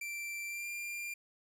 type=tone with pitch glide; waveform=45% pulse; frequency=2349 to 2389 Hz; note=D7 to D7; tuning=0 to +29 cents; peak=-38 dBFS; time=0.01-1.14 s; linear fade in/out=5 ms; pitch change=+29 cents; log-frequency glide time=0.47-0.68 s; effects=none